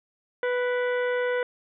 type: harmonic tone with a mistuned harmonic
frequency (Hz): 493.9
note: B4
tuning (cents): 0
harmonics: 1 / 2 / 3 / 4 / 5 / 6 / 7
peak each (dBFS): -24 / -36 / -32 / -35 / -45 / -47 / -49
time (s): 0.43-1.43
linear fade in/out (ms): 2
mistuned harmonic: 5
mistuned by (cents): -110
effects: none